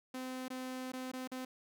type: tone with dropouts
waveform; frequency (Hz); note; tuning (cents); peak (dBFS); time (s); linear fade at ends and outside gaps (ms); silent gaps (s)
sawtooth; 257.1; C4; -30; -36; 0.14-1.45; 5; 0.482-0.502 / 0.92-0.934 / 1.117-1.134 / 1.275-1.316
effects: none